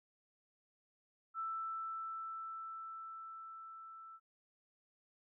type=tone with level ramp; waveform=sine; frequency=1325 Hz; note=E6; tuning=9 cents sharp; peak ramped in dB=-37 to -51 dBFS; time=1.34-4.2 s; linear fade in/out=50 ms; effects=none